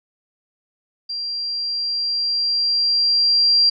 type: tone with level ramp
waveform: sine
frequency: 4745 Hz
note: D8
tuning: 17 cents sharp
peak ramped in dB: -24 to -11 dBFS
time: 1.09-3.7 s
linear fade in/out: 10 ms
effects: none